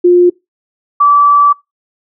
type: tone pair in turn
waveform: sine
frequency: 354.3 / 1156.5 Hz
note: F4 / D6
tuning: +25 / -27 cents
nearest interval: octave + minor sixth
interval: 2048 cents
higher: second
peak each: -3 / -4 dBFS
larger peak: first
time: 0.04-0.3 / 1-1.53 s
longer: second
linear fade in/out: 10 ms
effects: noise-tail reverb RT60 0.2 s tail -23 dB re dry